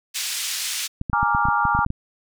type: band-pass noise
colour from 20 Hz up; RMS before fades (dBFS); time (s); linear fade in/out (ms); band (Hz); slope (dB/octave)
white; -27; 0.14-0.88; 20; 2300 to 7500; 12
type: clicks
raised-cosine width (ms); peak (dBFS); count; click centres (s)
5; -14; 12; 1.014 / 1.098 / 1.132 / 1.23 / 1.349 / 1.454 / 1.486 / 1.653 / 1.75 / 1.79 / 1.864 / 1.904
type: chord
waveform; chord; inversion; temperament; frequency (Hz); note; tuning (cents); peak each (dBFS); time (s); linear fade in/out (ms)
sine; Bb dominant seventh; third; equal; 830.6 / 932.3 / 1174.7 / 1396.9; Ab5 / Bb5 / D6 / F6; 0 / 0 / 0 / 0; -23; 1.13-1.85; 2
effects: none